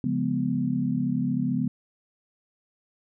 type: chord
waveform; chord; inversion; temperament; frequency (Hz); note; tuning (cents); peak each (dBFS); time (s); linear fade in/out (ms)
sine; C# dominant seventh; none; equal with one note detuned; 138.59 / 174.61 / 207.7 / 248.2; C#3 / E#3 / G#3 / B3; 0 / 0 / 0 / +9; -30 / -30 / -30 / -26; 0.04-1.68; 2
effects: none